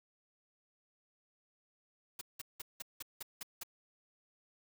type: noise bursts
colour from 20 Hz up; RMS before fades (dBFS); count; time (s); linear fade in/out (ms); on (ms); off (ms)
white; -43; 8; 2.19-3.634; 5; 23; 180
effects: none

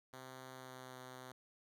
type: tone with pitch glide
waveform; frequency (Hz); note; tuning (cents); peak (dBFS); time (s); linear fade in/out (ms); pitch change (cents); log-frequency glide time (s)
5% pulse; 130 to 128.28; C3 to C3; -11 to -34; -39; 0.13-1.32; 2; -23; 0.53-0.91
effects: none

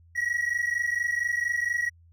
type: tone pair together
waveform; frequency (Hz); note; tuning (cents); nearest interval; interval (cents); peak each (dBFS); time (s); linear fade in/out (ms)
triangle; 1902.7 / 1927; A#6 / B6; +35 / -43; unison; 22; -25; 0.15-1.9; 20
effects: tanh soft clip ceiling -18 dBFS + added 84 Hz sine -53 dBFS peak until 2.12 s

